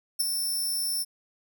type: tone with ADSR envelope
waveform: 5% pulse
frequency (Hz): 5370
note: E8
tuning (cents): +31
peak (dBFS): -15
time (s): 0.19-1.05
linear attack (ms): 16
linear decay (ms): 15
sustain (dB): -6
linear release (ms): 33
effects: none